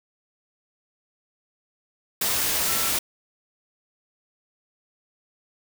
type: tone in noise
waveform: sine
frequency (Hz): 1344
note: E6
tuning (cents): +33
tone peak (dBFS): -35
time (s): 2.68-2.9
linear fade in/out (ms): 5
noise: white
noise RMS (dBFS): -24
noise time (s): 2.21-2.99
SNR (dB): -14
effects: none